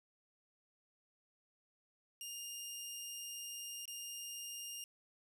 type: tone with dropouts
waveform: 15% pulse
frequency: 2819 Hz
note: F7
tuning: 16 cents sharp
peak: -37 dBFS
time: 2.21-4.84 s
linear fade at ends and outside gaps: 1 ms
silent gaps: 3.855-3.878 s
effects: none

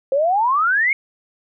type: exponential sweep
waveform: sine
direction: up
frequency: 523.3 to 2221 Hz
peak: -14 dBFS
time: 0.12-0.93 s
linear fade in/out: 2 ms
effects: none

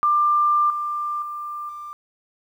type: tone with level steps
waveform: sine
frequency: 1190 Hz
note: D6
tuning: 22 cents sharp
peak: -15 / -23 / -28 / -32 dBFS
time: 0.03-1.93 s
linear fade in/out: 0 ms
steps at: 0.7 / 1.22 / 1.69 s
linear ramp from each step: 2 ms
effects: 9-bit

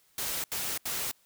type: noise bursts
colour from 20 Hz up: white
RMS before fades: -33 dBFS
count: 3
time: 0.18-1.114 s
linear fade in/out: 2 ms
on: 260 ms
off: 77 ms
effects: white hiss -66 dBFS RMS until 1.25 s

